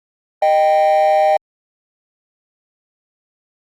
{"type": "tone pair together", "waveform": "triangle", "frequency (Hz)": [617.8, 784], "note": ["D#5", "G5"], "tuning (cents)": [-12, 0], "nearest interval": "major third", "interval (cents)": 412, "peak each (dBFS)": -10, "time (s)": [0.42, 1.37], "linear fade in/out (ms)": 5, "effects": ["tanh soft clip ceiling -5 dBFS", "Opus 48 kbps"]}